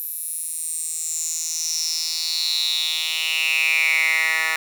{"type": "tone with high-pass filter sweep", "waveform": "10% pulse", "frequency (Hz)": 160, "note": "D#3", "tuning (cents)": 49, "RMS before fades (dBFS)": -23, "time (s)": [0, 4.56], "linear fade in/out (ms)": 0, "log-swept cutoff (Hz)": [12000, 1700], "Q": 6.7, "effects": []}